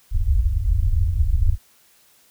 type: low-pass noise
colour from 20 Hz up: pink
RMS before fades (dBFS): -18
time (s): 0.11-1.58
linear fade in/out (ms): 50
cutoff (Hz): 100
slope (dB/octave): 96
effects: white hiss -56 dBFS RMS until 2.3 s